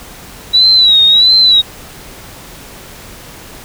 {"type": "tone with vibrato", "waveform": "sine", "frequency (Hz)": 3898, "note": "B7", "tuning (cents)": -23, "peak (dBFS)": -4, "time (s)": [0.53, 1.62], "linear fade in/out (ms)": 20, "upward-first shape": "sine", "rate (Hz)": 1.5, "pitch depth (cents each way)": 88, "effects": ["pink hiss -33 dBFS RMS until 3.64 s"]}